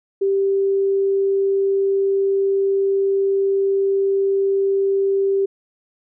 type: tone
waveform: sine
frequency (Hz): 392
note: G4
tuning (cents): 0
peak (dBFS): -15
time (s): 0.21-5.46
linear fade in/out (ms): 10
effects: none